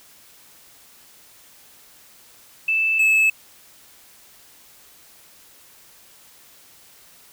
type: tone pair in turn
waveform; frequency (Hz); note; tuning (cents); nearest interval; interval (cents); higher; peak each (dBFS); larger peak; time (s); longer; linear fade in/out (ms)
sine / triangle; 2637 / 2605; E7 / E7; 0 / -21; unison; 21; first; -17 / -12; second; 2.68-2.99 / 2.99-3.3; neither; 5
effects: white hiss -50 dBFS RMS until 7.32 s